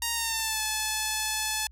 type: tone with pitch glide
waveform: 5% pulse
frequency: 932.3 to 864.9 Hz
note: A#5 to A5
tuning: 0 to -30 cents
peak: -15 dBFS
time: 0.02-1.67 s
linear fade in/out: 2 ms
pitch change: -130 cents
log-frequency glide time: 0.13-0.61 s
effects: added 60 Hz sine -48 dBFS peak until 1.71 s